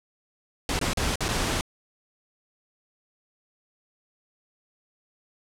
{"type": "noise with dropouts", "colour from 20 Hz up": "pink", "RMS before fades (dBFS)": -26, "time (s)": [0.69, 1.61], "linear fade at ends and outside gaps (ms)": 1, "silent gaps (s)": [[0.791, 0.813], [0.934, 0.972], [1.157, 1.206], [1.283, 1.288]], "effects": ["low-pass 9000 Hz 12 dB/octave"]}